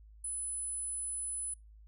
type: tone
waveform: sine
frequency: 10040 Hz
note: D#9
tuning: 15 cents sharp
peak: -35 dBFS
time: 0.24-1.54 s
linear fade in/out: 5 ms
effects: noise-tail reverb RT60 0.2 s tail -25 dB re dry + added 53 Hz sine -53 dBFS peak until 1.87 s